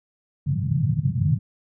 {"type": "band-pass noise", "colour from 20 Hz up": "white", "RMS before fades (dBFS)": -22, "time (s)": [0.46, 1.39], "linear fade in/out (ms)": 20, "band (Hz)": [100, 160], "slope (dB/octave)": 48, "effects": []}